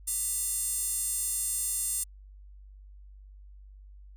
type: tone with high-pass filter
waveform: square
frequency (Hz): 396.4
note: G4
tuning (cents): +19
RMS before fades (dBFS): -31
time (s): 0.07-2.04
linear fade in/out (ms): 10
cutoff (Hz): 8800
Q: 3.4
effects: added 49 Hz sine -47 dBFS peak until 4.16 s